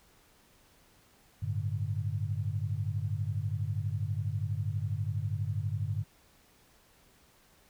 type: chord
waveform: sine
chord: G suspended second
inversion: none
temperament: just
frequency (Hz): 98 / 110.25 / 147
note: G2 / A2 / D3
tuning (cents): 0 / +4 / +2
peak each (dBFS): -33 / -34 / -37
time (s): 1.42-6.04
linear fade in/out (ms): 10
effects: pink hiss -63 dBFS RMS until 7.69 s